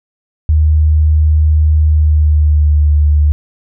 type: tone with pitch glide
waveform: sine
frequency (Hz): 77 to 74.42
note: D#2 to D2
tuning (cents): -17 to +24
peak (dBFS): -6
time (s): 0.49-3.32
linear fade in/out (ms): 0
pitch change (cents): -59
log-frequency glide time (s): 1.86-2.88
effects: none